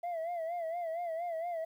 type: tone with vibrato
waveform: sine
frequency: 674 Hz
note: E5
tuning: 38 cents sharp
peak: -31 dBFS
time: 0.03-1.65 s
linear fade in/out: 10 ms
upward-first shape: sine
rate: 4.3 Hz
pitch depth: 86 cents each way
effects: tanh soft clip ceiling -33 dBFS + 11-bit